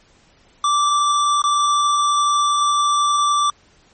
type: tone with dropouts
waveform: square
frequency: 1170 Hz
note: D6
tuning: 7 cents flat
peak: -15 dBFS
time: 0.64-3.5 s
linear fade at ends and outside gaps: 2 ms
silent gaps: 1.419-1.439 s
effects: pink hiss -54 dBFS RMS until 3.93 s + MP3 32 kbps